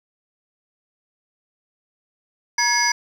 sine tone cluster, 953 / 1688 / 2165 / 4908 / 5920 Hz, A#5 / G#6 / C#7 / D#8 / F#8, +38 / +28 / -41 / -25 / 0 cents, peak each -22 dBFS, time 2.58-2.92 s, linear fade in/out 5 ms, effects tanh soft clip ceiling -9 dBFS + 8-bit

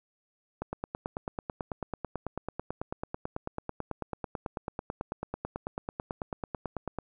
click train, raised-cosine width 1 ms, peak -19 dBFS, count 59, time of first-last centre 0.62-6.987 s, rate 9.11 Hz, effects none

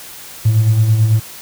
triangle tone with tremolo, 110 Hz, A2, in tune, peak -3 dBFS, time 0.45-1.2 s, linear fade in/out 10 ms, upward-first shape sine, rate 9.1 Hz, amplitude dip 60%, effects tanh soft clip ceiling -5 dBFS + white hiss -34 dBFS RMS until 1.41 s

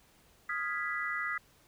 sine chord, F half-diminished seventh, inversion third, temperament equal, 1244.5 / 1396.9 / 1661.2 / 1975.5 Hz, Eb6 / F6 / Ab6 / Cb7, 0 / 0 / 0 / 0 cents, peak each -38 / -40 / -39 / -35 dBFS, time 0.49-1.38 s, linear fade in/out 5 ms, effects pink hiss -64 dBFS RMS until 1.67 s

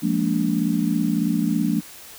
sine chord, Bb dominant seventh, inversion second, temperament just, 174.81 / 209.8 / 233.1 / 291.4 Hz, F3 / Ab3 / Bb3 / D4, +2 / +18 / 0 / -13 cents, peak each -24 dBFS, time 0.02-1.81 s, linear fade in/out 20 ms, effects white hiss -42 dBFS RMS until 2.18 s

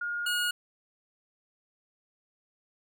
sine / 25% pulse tone pair in turn, 1425 / 1442.4 Hz, F6 / F#6, +34 / -45 cents, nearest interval unison, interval 21 cents, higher second, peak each -30 / -23 dBFS, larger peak second, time 0.01-0.26 / 0.26-0.51 s, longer neither, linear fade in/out 5 ms, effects none

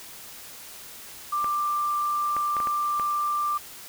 sine tone, 1183 Hz, D6, 12 cents sharp, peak -23 dBFS, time 1.32-3.58 s, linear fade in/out 10 ms
clicks, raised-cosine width 0.5 ms, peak -19 dBFS, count 6, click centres 1.444 / 2.366 / 2.567 / 2.602 / 2.672 / 2.997 s
effects white hiss -43 dBFS RMS until 3.88 s

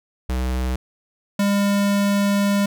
square tone pair in turn, 63.4 / 201.3 Hz, B1 / G3, +46 / +46 cents, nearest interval octave + minor sixth, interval 2000 cents, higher second, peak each -21 / -17 dBFS, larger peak second, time 0.29-0.76 / 1.39-2.66 s, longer second, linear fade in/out 5 ms, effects none

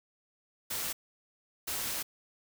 white noise bursts at uneven times, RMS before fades -35 dBFS, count 2, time 0.7-0.93 / 1.67-2.03 s, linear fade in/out 10 ms, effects none

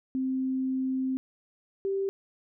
sine tone pair in turn, 261.6 / 390.5 Hz, C4 / G4, 0 / -7 cents, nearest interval perfect fifth, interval 693 cents, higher second, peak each -26 dBFS, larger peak neither, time 0.15-1.17 / 1.85-2.09 s, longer first, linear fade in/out 0 ms, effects none

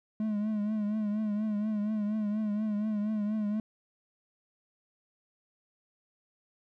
triangle tone with vibrato, 211.7 Hz, G#3, 33 cents sharp, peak -26 dBFS, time 0.2-3.6 s, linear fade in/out 2 ms, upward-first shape triangle, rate 4.2 Hz, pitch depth 66 cents each way, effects none

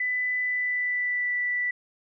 sine tone with pitch glide, 1997 to 1969.5 Hz, B6 to B6, +19 to -5 cents, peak -24 dBFS, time 0-1.71 s, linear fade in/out 5 ms, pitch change -24 cents, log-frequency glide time 0.39-1.33 s, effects none

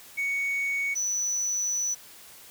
sine tone pair in turn, 2229 / 5951 Hz, C#7 / F#8, +9 / +9 cents, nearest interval octave + perfect fourth, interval 1700 cents, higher second, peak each -23 dBFS, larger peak neither, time 0.17-0.95 / 0.95-1.95 s, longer second, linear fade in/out 20 ms, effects tanh soft clip ceiling -24 dBFS + white hiss -49 dBFS RMS until 2.5 s

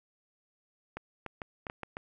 clicks, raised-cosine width 0.5 ms, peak -23 dBFS, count 7, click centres 0.97 / 1.263 / 1.418 / 1.668 / 1.699 / 1.833 / 1.969 s, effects none

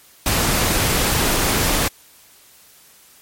pink noise, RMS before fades -18 dBFS, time 0.26-1.88 s, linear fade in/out 2 ms, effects white hiss -49 dBFS RMS until 3.21 s + MP3 64 kbps

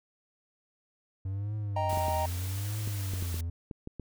triangle tone with vibrato, 94.2 Hz, F#2, 32 cents sharp, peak -29 dBFS, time 1.25-3.5 s, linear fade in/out 5 ms, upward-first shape triangle, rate 0.81 Hz, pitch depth 230 cents each way
triangle chord, Eb major, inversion none, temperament equal, 622.3 / 784 / 932.3 Hz, Eb5 / G5 / Bb5, 0 / 0 / 0 cents, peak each -31 / -32 / -30 dBFS, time 1.76-2.26 s, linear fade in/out 5 ms
white noise, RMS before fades -43 dBFS, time 1.89-3.41 s, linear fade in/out 5 ms
clicks, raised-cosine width 3 ms, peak -26 dBFS, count 10, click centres 1.93 / 1.974 / 2.083 / 2.875 / 3.136 / 3.225 / 3.343 / 3.712 / 3.874 / 3.997 s
effects none

